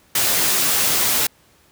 white noise with comb filter, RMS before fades -18 dBFS, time 0.15-1.27 s, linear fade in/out 5 ms, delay 12 ms, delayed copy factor -0.55, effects pink hiss -55 dBFS RMS until 1.71 s + high-pass 60 Hz 12 dB/octave

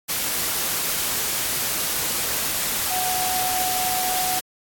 sine tone in noise, 740 Hz, F#5, in tune, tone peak -24 dBFS, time 2.9-4.4 s, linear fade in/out 20 ms, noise white, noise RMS -24 dBFS, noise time 0.08-4.41 s, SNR -3 dB, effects AAC 64 kbps

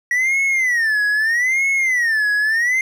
triangle tone with vibrato, 1913 Hz, A#6, 44 cents sharp, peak -13 dBFS, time 0.11-2.81 s, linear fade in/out 2 ms, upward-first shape sine, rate 0.79 Hz, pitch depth 230 cents each way, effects none

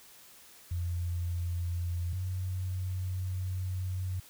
sine tone pair in turn, 86.8 / 92.52 Hz, F2 / F#2, -10 / 0 cents, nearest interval minor second, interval 110 cents, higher second, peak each -30 / -31 dBFS, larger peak first, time 0.71-2.13 / 2.13-4.2 s, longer second, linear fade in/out 5 ms, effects white hiss -55 dBFS RMS until 4.29 s

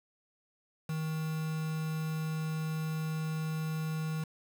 triangle tone with quantisation, 157.8 Hz, D#3, 25 cents sharp, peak -30 dBFS, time 0.89-4.24 s, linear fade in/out 5 ms, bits 7, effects none

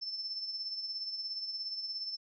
sine tone with tremolo, 5300 Hz, E8, 9 cents sharp, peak -34 dBFS, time 0.01-2.17 s, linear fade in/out 20 ms, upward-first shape sine, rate 17 Hz, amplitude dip 50%, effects none

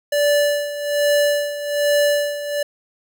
square tone with tremolo, 582 Hz, D5, 16 cents flat, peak -14 dBFS, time 0.12-2.63 s, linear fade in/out 5 ms, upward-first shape sine, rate 1.2 Hz, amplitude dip 75%, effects none

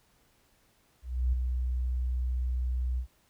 sine tone with ADSR envelope, 62.3 Hz, B1, 16 cents sharp, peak -22 dBFS, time 1.02-3.07 s, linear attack 310 ms, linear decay 5 ms, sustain -5 dB, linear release 89 ms, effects pink hiss -67 dBFS RMS until 3.29 s

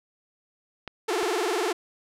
clicks, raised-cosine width 0.3 ms, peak -18 dBFS, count 2, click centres 0.877 / 1.23 s
sawtooth tone with vibrato, 392 Hz, G4, in tune, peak -20 dBFS, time 1.08-1.73 s, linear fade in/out 10 ms, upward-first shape sine, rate 20 Hz, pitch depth 260 cents each way
effects low-pass 11000 Hz 12 dB/octave

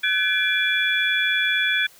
sine tone cluster, 1518 / 1702 / 2363 / 3409 Hz, F#6 / G#6 / D7 / G#7, +44 / +42 / +10 / +45 cents, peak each -24 dBFS, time 0.03-1.87 s, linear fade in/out 10 ms, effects white hiss -51 dBFS RMS until 1.99 s

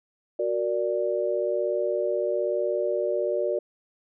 sine chord, Gb augmented, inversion none, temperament equal, 370 / 466.2 / 587.3 Hz, Gb4 / Bb4 / D5, 0 / 0 / 0 cents, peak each -28 / -29 / -26 dBFS, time 0.39-3.59 s, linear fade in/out 5 ms, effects none

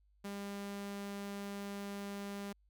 sawtooth tone, 200.6 Hz, G3, 40 cents sharp, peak -37 dBFS, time 0.24-2.53 s, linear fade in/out 10 ms, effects added 50 Hz sine -67 dBFS peak until 2.69 s

